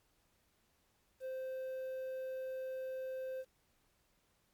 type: tone with quantisation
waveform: triangle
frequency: 521 Hz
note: C5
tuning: 7 cents flat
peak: -37 dBFS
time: 1.2-3.45 s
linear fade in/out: 50 ms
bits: 11
effects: pink hiss -75 dBFS RMS until 4.53 s + MP3 96 kbps